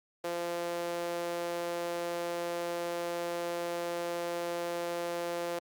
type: tone with high-pass filter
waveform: sawtooth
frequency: 172.2 Hz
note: F3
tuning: 24 cents flat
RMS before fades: -35 dBFS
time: 0.24-5.59 s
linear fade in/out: 5 ms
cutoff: 470 Hz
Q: 2.7
effects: Opus 48 kbps